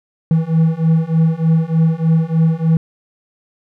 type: beating tone pair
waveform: triangle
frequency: 160.4 / 163.7 Hz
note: E3 / E3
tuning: -47 / -12 cents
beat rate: 3.3 Hz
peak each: -13 / -12 dBFS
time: 0.31-2.77 s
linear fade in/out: 2 ms
effects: none